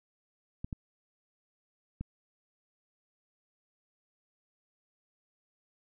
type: clicks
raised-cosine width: 5 ms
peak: -24 dBFS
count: 3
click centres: 0.645 / 0.728 / 2.01 s
effects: none